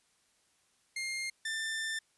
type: tone pair in turn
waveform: sawtooth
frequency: 2121 / 1783.5 Hz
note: C7 / A6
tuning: +23 / +23 cents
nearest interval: minor third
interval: 300 cents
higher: first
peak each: -31 / -30 dBFS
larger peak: second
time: 0.96-1.3 / 1.45-1.99 s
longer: second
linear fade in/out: 5 ms
effects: white hiss -71 dBFS RMS until 2.17 s + resampled to 24000 Hz